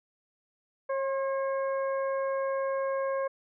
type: harmonic tone with a mistuned harmonic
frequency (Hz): 542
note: C#5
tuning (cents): -39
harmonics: 1 / 2 / 3 / 4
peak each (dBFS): -28 / -35 / -42 / -49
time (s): 0.89-3.28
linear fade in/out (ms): 10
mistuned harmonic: 2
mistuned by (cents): -19
effects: none